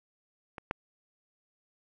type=clicks; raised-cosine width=0.5 ms; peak=-25 / -15 dBFS; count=2; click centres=0.582 / 0.711 s; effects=none